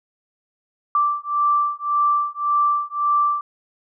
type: beating tone pair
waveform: sine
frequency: 1171 / 1172.8 Hz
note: D6 / D6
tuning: -5 / -3 cents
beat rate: 1.8 Hz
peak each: -20 dBFS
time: 0.95-3.41 s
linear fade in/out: 2 ms
effects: none